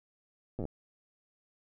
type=slowing click train; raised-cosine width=2 ms; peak=-24 dBFS; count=7; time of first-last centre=0.59-0.653 s; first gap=8 ms; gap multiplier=1.11; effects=none